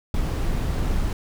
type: noise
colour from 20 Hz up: brown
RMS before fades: -23 dBFS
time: 0.14-1.13 s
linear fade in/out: 2 ms
effects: none